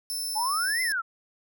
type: tone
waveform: 20% pulse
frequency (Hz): 5300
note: E8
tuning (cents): +9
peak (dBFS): -24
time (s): 0.1-0.92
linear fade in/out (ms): 0
type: exponential two-way sweep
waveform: sine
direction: up then down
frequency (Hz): 832 to 2093 to 1298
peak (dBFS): -25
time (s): 0.35-1.02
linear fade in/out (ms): 20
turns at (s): 0.82
effects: none